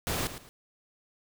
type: noise with echo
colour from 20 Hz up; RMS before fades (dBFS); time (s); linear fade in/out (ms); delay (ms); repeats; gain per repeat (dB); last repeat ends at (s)
pink; -31; 0.07-0.27; 0; 110; 2; -11; 0.49
effects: none